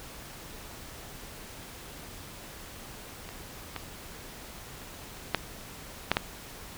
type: clicks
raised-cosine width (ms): 0.3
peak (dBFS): -25 / -18 / -30 / -30 / -7 / -6 / -8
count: 7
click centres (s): 3.29 / 3.763 / 4.818 / 5.171 / 5.347 / 6.116 / 6.169
effects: pink hiss -45 dBFS RMS until 6.77 s